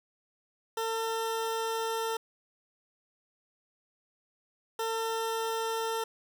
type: tone bursts at uneven times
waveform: 20% pulse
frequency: 450.7 Hz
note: A4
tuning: 42 cents sharp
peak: -25 dBFS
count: 2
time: 0.77-2.17 / 4.79-6.04 s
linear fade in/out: 5 ms
effects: none